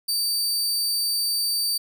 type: tone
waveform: sawtooth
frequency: 4624 Hz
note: D8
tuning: 28 cents flat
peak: -19 dBFS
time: 0.08-1.78 s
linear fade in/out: 10 ms
effects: none